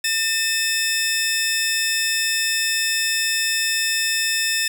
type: tone pair together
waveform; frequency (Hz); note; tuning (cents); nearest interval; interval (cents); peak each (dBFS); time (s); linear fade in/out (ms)
15% pulse; 1800 / 2593; A6 / E7; +39 / -29; tritone; 632; -15; 0.04-4.68; 5
effects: none